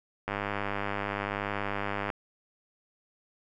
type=click train; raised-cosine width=0.5 ms; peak=-16 dBFS; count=185; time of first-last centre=0.28-2.102 s; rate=101 Hz; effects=none